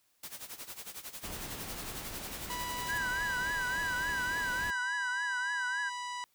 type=noise with tremolo; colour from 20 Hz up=white; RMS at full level=-42 dBFS; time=0.23-2.98 s; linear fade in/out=5 ms; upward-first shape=sine; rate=11 Hz; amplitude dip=80%
type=noise; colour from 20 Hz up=pink; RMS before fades=-43 dBFS; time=1.23-4.71 s; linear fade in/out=10 ms
type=harmonic tone; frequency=983 Hz; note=B5; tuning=8 cents flat; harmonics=1 / 2 / 3 / 4 / 5 / 6 / 7 / 8 / 9; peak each=-38 / -44 / -48 / -50 / -52 / -54 / -55 / -56 / -57 dBFS; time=2.5-6.24 s; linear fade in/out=0 ms
type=tone with vibrato; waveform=sine; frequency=1580 Hz; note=G6; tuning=13 cents sharp; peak=-32 dBFS; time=2.88-5.9 s; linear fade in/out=20 ms; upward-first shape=triangle; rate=3.5 Hz; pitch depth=130 cents each way
effects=white hiss -72 dBFS RMS until 6.34 s